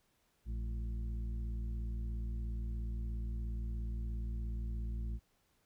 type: harmonic tone with a mistuned harmonic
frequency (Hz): 57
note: A#1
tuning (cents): -38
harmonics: 1 / 2 / 3 / 4 / 6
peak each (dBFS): -36 / -47 / -55 / -51 / -60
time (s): 0.45-5.2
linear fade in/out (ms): 50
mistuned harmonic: 4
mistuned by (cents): -85
effects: pink hiss -75 dBFS RMS until 5.65 s